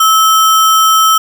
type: tone with sample-and-hold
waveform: sine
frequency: 1300 Hz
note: E6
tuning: 24 cents flat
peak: -5 dBFS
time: 0-1.18 s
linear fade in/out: 5 ms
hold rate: 4410 Hz
effects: none